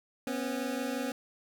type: tone pair together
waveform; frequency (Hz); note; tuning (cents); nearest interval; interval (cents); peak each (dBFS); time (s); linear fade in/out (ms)
25% pulse; 246.3 / 272; B3 / C#4; -5 / -33; major second; 172; -31 / -31; 0.27-1.12; 2
effects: none